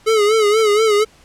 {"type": "tone with vibrato", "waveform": "square", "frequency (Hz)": 427.9, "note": "A4", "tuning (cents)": -48, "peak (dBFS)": -12, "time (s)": [0.06, 1.05], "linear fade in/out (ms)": 20, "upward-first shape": "sine", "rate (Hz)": 4.2, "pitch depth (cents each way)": 80, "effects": ["pink hiss -49 dBFS RMS until 1.24 s", "low-pass 9000 Hz 12 dB/octave"]}